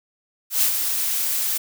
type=noise with ADSR envelope; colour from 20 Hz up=blue; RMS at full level=-17 dBFS; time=0.5-1.58 s; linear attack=120 ms; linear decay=94 ms; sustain=-6 dB; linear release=10 ms; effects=none